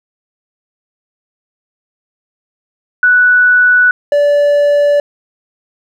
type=tone pair in turn; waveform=sine / triangle; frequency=1480 / 579.4 Hz; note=F#6 / D5; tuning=0 / -24 cents; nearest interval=octave + major third; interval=1624 cents; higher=first; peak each=-5 dBFS; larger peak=neither; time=3.03-3.91 / 4.12-5 s; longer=neither; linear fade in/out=2 ms; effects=none